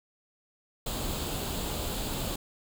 pink noise with comb filter, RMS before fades -33 dBFS, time 0.86-2.36 s, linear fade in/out 5 ms, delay 0.26 ms, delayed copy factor +0.55, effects none

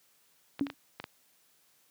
clicks, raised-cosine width 0.3 ms, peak -22 dBFS, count 5, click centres 0.594 / 0.668 / 0.701 / 1 / 1.041 s
sine tone with exponential decay, 280.4 Hz, C#4, 20 cents sharp, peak -22 dBFS, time 0.61-0.74 s, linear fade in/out 0 ms, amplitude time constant 28 ms
effects white hiss -67 dBFS RMS until 1.9 s + high-pass 100 Hz 12 dB/octave

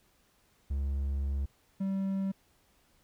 triangle tone pair in turn, 69.3 / 193.59 Hz, C#2 / G3, 0 / -21 cents, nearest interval octave + tritone, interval 1779 cents, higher second, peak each -27 dBFS, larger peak neither, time 0.7-1.46 / 1.8-2.32 s, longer first, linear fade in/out 10 ms, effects pink hiss -68 dBFS RMS until 3.03 s

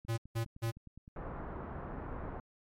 click train, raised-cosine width 5 ms, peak -38 dBFS, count 11, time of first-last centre 0.05-1.079 s, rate 9.72 Hz
square tone bursts, 114.5 Hz, A#2, 31 cents flat, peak -32 dBFS, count 3, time 0.08-0.717 s, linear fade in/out 20 ms, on 99 ms, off 170 ms
pink low-pass noise, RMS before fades -42 dBFS, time 1.16-2.4 s, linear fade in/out 2 ms, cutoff 1400 Hz, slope 24 dB/octave
effects MP3 64 kbps

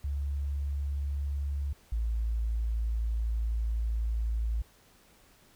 sine tone pair in turn, 70.6 / 56.04 Hz, C#2 / A1, +32 / +32 cents, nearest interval major third, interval 400 cents, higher first, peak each -29 / -27 dBFS, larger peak second, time 0.04-1.73 / 1.92-4.62 s, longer second, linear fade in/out 5 ms, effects pink hiss -61 dBFS RMS until 5.55 s

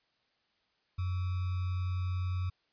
sine tone with sample-and-hold, 91.1 Hz, F#2, 26 cents flat, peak -30 dBFS, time 0.98-2.5 s, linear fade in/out 10 ms, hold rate 1225 Hz, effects white hiss -74 dBFS RMS until 2.72 s + resampled to 11025 Hz

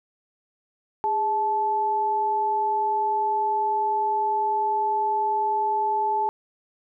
sine tone pair together, 410.6 / 870 Hz, G#4 / A5, -20 / -20 cents, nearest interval octave + minor second, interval 1300 cents, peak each -30 / -21 dBFS, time 1.04-6.29 s, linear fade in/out 0 ms, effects none

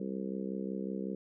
harmonic tone, 65.41 Hz, C2, in tune, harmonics 3 / 4 / 5 / 6 / 7 / 8, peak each -37 / -43 / -43 / -43 / -43 / -48 dBFS, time 0-1.15 s, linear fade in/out 5 ms, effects none

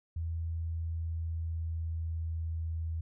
sine tone with pitch glide, 82.41 to 81.46 Hz, E2 to E2, 0 to -20 cents, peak -32 dBFS, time 0.16-3.01 s, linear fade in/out 5 ms, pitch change -20 cents, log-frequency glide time 0.43-2.67 s, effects none

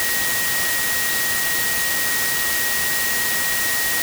sine tone in noise, 1890 Hz, A#6, 23 cents sharp, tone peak -23 dBFS, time 0-4.02 s, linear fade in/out 0 ms, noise white, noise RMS -22 dBFS, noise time 0-4.02 s, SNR -4 dB, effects none

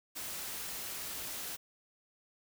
white noise, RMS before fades -41 dBFS, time 0.15-1.57 s, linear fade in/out 20 ms, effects none

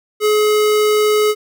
square tone, 424 Hz, G#4, 36 cents sharp, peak -12 dBFS, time 0.2-1.35 s, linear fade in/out 50 ms, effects none

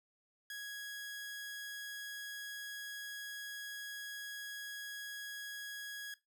sawtooth tone, 1661.2 Hz, G#6, in tune, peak -39 dBFS, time 0.5-6.14 s, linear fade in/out 2 ms, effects noise-tail reverb RT60 0.2 s tail -18 dB re dry

